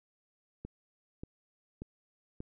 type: click train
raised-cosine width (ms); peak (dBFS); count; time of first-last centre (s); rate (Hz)
3; -28; 4; 0.65-2.404; 1.71
effects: none